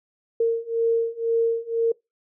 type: beating tone pair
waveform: sine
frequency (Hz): 458.2 / 460.2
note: A#4 / A#4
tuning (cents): -30 / -22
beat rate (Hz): 2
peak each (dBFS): -23 / -22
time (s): 0.4-1.92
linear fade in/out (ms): 5
effects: noise-tail reverb RT60 0.2 s tail -24 dB re dry